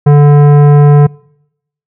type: tone with tanh clipping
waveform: sine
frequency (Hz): 145.7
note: D3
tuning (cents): -13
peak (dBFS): -3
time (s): 0.06-1.07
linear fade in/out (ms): 10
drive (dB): 15
effects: noise-tail reverb RT60 0.8 s tail -26 dB re dry